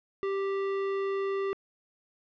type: tone with tanh clipping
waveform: sine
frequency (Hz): 392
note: G4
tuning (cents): 0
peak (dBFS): -30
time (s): 0.23-1.53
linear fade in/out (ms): 0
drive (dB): 18
effects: low-pass 3000 Hz 12 dB/octave